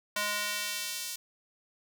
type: tone with high-pass filter sweep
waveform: square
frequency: 207.5 Hz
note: G#3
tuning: 1 cent flat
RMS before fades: -34 dBFS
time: 0.16-1.16 s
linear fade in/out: 5 ms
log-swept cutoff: 1100 to 5100 Hz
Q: 0.72
effects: none